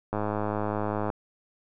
click train, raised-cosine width 1 ms, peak -15 dBFS, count 103, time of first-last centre 0.13-1.101 s, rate 105 Hz, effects none

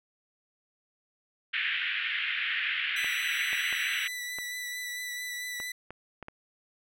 pink band-pass noise, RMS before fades -31 dBFS, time 1.53-4.08 s, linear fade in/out 10 ms, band 1600 to 3200 Hz, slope 48 dB/octave
sawtooth tone with vibrato, 1975.5 Hz, B6, in tune, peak -31 dBFS, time 2.96-5.72 s, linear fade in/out 5 ms, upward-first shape triangle, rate 4.5 Hz, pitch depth 20 cents each way
clicks, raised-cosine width 0.5 ms, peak -26 dBFS, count 8, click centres 3.045 / 3.53 / 3.727 / 4.386 / 5.601 / 5.906 / 6.227 / 6.284 s
effects none

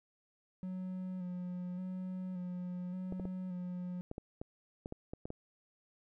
triangle tone with vibrato, 182.2 Hz, F#3, 26 cents flat, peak -36 dBFS, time 0.63-4.01 s, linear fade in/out 0 ms, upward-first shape square, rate 0.87 Hz, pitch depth 26 cents each way
clicks, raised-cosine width 2 ms, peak -28 dBFS, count 11, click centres 3.124 / 3.198 / 3.254 / 4.114 / 4.181 / 4.415 / 4.859 / 4.924 / 5.135 / 5.255 / 5.304 s
effects none

